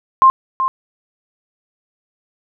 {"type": "tone with echo", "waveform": "sine", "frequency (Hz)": 1056, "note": "C6", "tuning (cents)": 16, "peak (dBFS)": -5, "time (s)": [0.22, 0.3], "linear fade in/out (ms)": 0, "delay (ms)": 380, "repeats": 1, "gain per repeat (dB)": -9, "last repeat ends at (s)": 0.68, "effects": []}